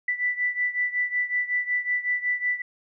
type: beating tone pair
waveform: sine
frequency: 1975.5 / 1980.9 Hz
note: B6 / B6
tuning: 0 / +5 cents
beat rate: 5.4 Hz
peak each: -25 / -28 dBFS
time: 0.08-2.62 s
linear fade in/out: 5 ms
effects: none